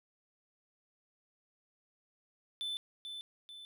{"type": "tone with echo", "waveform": "triangle", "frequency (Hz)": 3519, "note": "A7", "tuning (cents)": 0, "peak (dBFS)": -34, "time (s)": [2.61, 2.77], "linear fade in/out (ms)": 0, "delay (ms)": 440, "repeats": 2, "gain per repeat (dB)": -6, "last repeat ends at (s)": 3.65, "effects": []}